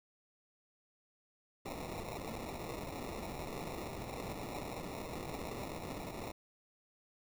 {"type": "noise with sample-and-hold", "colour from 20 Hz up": "blue", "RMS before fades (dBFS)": -43, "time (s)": [1.65, 6.32], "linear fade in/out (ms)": 10, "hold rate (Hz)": 1575, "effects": []}